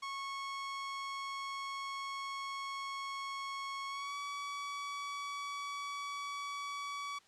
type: tone with pitch glide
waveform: sawtooth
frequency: 1099 to 1138.4 Hz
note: C#6 to C#6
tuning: -15 to +46 cents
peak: -35 dBFS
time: 0.02-7.19 s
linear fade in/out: 10 ms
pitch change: +61 cents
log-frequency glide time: 3.88-4.16 s
effects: white hiss -65 dBFS RMS until 7.27 s + low-pass 6000 Hz 12 dB/octave

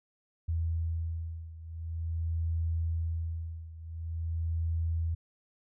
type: beating tone pair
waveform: sine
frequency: 82.2 / 82.66 Hz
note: E2 / E2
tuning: -4 / +5 cents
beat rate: 0.46 Hz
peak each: -32 / -35 dBFS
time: 0.48-5.15 s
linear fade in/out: 10 ms
effects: none

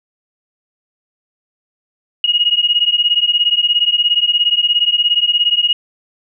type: beating tone pair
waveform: sine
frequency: 2874 / 2891 Hz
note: F7 / F#7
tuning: +49 / -41 cents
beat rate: 17 Hz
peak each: -14 dBFS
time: 2.24-5.73 s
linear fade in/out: 2 ms
effects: none

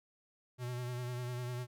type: tone with vibrato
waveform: square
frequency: 123.47 Hz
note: B2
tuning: in tune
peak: -38 dBFS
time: 0.58-1.67 s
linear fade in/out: 50 ms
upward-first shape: sine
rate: 10 Hz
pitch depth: 33 cents each way
effects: none

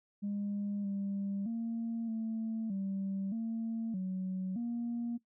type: tone with pitch steps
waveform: sine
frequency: 203.2 / 198.4 / 229.4 / 223.1 / 194.5 / 226.4 / 186.8 / 236.1 Hz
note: G#3 / G3 / A#3 / A3 / G3 / A3 / F#3 / A#3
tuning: -38 / +21 / -28 / +24 / -13 / +50 / +17 / +22 cents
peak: -32 dBFS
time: 0.22-5.18 s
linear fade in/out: 20 ms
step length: 620 ms
effects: noise-tail reverb RT60 0.1 s tail -17 dB re dry + tanh soft clip ceiling -30 dBFS

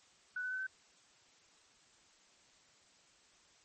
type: tone with pitch steps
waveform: sine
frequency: 1484 / 1500.4 / 1516.9 / 1533.7 Hz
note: F#6 / F#6 / F#6 / G6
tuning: +5 / +24 / +43 / -38 cents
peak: -36 dBFS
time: 0.36-0.668 s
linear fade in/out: 5 ms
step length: 77 ms
effects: white hiss -66 dBFS RMS until 3.64 s + MP3 32 kbps

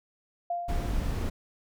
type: tone with exponential decay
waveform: sine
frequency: 696 Hz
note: F5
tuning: 6 cents flat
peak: -26 dBFS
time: 0.5-1.29 s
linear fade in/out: 5 ms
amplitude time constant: 170 ms
type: noise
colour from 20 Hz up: brown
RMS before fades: -29 dBFS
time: 0.68-1.3 s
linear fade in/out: 10 ms
effects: none

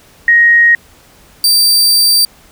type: tone pair in turn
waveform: sine / sawtooth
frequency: 1877 / 4670 Hz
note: A#6 / D8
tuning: +11 / -11 cents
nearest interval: octave + major third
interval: 1578 cents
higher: second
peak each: -4 dBFS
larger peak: neither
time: 0.28-0.75 / 1.44-2.25 s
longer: second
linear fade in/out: 2 ms
effects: pink hiss -44 dBFS RMS until 2.51 s

